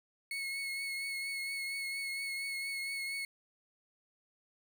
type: tone with vibrato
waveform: 35% pulse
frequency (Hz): 2190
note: C#7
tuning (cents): -22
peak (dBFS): -34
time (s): 0.31-3.25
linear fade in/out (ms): 2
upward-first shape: triangle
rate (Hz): 4.3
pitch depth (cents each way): 27
effects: none